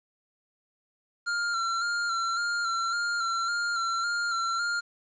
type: tone with vibrato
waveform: square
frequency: 1382 Hz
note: F6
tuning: 19 cents flat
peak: -27 dBFS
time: 1.26-4.81 s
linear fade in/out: 20 ms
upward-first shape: square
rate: 1.8 Hz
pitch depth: 29 cents each way
effects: resampled to 16000 Hz + 10-bit